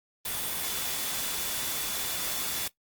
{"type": "tone in noise", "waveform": "sine", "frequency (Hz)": 3471, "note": "A7", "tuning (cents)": -24, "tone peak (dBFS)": -41, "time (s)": [0.25, 2.68], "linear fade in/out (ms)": 5, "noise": "white", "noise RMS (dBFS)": -32, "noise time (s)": [0.25, 2.68], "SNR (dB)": -12, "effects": ["noise-tail reverb RT60 0.1 s tail -18 dB re dry", "Opus 32 kbps"]}